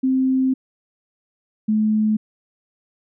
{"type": "tone pair in turn", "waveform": "sine", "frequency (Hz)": [261.6, 215.2], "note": ["C4", "A3"], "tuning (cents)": [0, -38], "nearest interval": "minor third", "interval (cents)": 338, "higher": "first", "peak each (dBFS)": -15, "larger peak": "neither", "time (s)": [[0.03, 0.54], [1.68, 2.17]], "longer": "first", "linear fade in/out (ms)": 10, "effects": []}